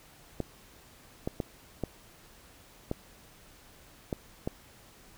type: clicks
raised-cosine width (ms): 2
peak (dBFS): -17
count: 7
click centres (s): 0.403 / 1.275 / 1.402 / 1.837 / 2.914 / 4.128 / 4.475
effects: pink hiss -56 dBFS RMS until 5.17 s